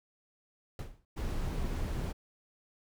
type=noise with exponential decay; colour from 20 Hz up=brown; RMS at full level=-33 dBFS; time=0.79-1.05 s; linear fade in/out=2 ms; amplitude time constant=56 ms
type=noise; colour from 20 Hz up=brown; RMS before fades=-34 dBFS; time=1.16-2.13 s; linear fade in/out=20 ms
effects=none